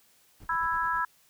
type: noise with tremolo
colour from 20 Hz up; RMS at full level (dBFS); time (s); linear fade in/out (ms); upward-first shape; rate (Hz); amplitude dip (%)
brown; -46; 0.4-1.02; 0; sine; 9.3; 90
type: harmonic tone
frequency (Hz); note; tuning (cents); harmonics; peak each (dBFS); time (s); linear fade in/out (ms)
330.7; E4; +6; 3 / 4 / 5; -29 / -30 / -31; 0.49-1.05; 5
effects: white hiss -63 dBFS RMS until 1.29 s